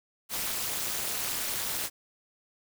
white noise with amplitude modulation, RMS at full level -28 dBFS, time 0.29-1.9 s, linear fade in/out 50 ms, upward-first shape sine, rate 250 Hz, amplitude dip 100%, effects none

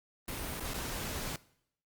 pink noise with dropouts, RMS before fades -38 dBFS, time 0.28-1.36 s, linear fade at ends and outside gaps 2 ms, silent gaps 0.599-0.604 / 0.736-0.741 s, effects noise-tail reverb RT60 0.7 s tail -20 dB re dry + Opus 32 kbps

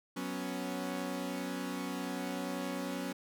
sawtooth chord, F# suspended fourth, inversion none, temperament equal, 185 / 246.9 / 277.2 Hz, F#3 / B3 / C#4, 0 / 0 / 0 cents, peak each -37 / -37 / -35 dBFS, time 0.16-3.13 s, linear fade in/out 10 ms, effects none

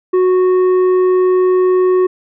triangle tone with tanh clipping, 368.2 Hz, F#4, 8 cents flat, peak -10 dBFS, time 0.13-2.07 s, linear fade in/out 10 ms, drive 11 dB, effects none

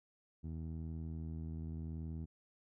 15% pulse tone with low-pass filter, 80.7 Hz, E2, 36 cents flat, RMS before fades -43 dBFS, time 0.43-2.26 s, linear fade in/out 20 ms, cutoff 220 Hz, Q 0.6, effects none

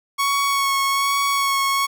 sawtooth tone with vibrato, 1108.7 Hz, C#6, in tune, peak -14 dBFS, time 0.18-1.87 s, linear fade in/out 20 ms, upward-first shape sine, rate 1.2 Hz, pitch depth 17 cents each way, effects none

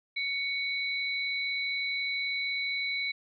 sine tone pair together, 2232 / 3977 Hz, C#7 / B7, +11 / +11 cents, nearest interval minor seventh, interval 1000 cents, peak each -30 / -35 dBFS, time 0.16-3.12 s, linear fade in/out 10 ms, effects none

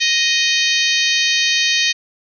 harmonic tone with a mistuned harmonic, 622.3 Hz, D#5, in tune, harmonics 3 / 4 / 5 / 6 / 7 / 8 / 9 / 10, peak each -21 / -20 / -21 / -20 / -22 / -26 / -26 / -26 dBFS, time 0-1.93 s, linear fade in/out 20 ms, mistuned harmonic 8, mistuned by -50 cents, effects none

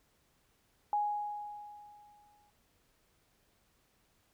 sine tone with exponential decay, 830.6 Hz, G#5, in tune, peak -27 dBFS, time 0.93-2.5 s, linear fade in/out 1 ms, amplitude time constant 340 ms, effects pink hiss -72 dBFS RMS until 4.33 s

